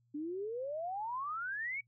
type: exponential sweep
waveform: sine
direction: up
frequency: 285.4 to 2296 Hz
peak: -36 dBFS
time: 0.14-1.81 s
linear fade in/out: 10 ms
effects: noise-tail reverb RT60 0.1 s tail -22 dB re dry + added 119 Hz sine -70 dBFS peak until 1.87 s